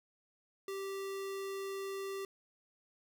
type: tone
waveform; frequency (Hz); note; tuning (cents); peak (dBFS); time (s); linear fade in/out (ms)
square; 390.6; G4; -6; -39; 0.68-2.25; 2
effects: none